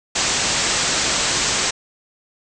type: low-pass noise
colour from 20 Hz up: white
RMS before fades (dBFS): -20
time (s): 0.15-1.71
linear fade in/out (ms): 10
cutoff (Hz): 8100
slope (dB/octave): 96
effects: none